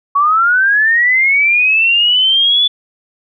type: linear sweep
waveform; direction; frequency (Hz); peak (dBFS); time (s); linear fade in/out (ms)
sine; up; 1108.7 to 3474; -8; 0.15-2.68; 10
effects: none